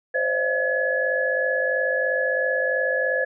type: tone cluster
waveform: sine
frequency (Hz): 518 / 561 / 613 / 669 / 1699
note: C5 / C#5 / D#5 / E5 / G#6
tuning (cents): -17 / +21 / -26 / +25 / +39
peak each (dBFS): -24 / -31 / -32 / -32 / -23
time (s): 0.14-3.25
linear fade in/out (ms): 10
effects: none